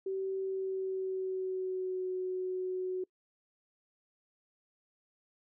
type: tone with pitch glide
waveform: sine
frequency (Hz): 383.7 to 369.8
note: G4 to F#4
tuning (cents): -37 to -1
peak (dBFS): -32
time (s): 0.06-3.04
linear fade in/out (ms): 5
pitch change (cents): -64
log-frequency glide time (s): 0.38-2.09
effects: noise-tail reverb RT60 0.1 s tail -25 dB re dry